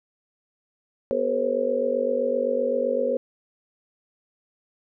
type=tone cluster; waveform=sine; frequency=246.2 / 394.5 / 444.5 / 492.2 / 540 Hz; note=B3 / G4 / A4 / B4 / C#5; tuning=-5 / +11 / +18 / -6 / -45 cents; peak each=-31 / -33 / -30 / -26 / -24 dBFS; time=1.11-3.17 s; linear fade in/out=0 ms; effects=none